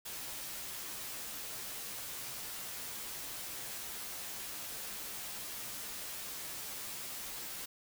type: noise with comb filter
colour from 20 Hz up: white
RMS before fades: -43 dBFS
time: 0.05-7.66 s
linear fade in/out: 10 ms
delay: 12 ms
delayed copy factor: -0.6
effects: none